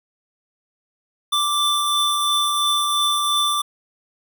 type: tone pair together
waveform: square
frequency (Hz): 1174.7 / 3527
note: D6 / A7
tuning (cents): 0 / +3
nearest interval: octave + perfect fifth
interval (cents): 1903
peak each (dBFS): -21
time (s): 1.32-3.62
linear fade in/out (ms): 10
effects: none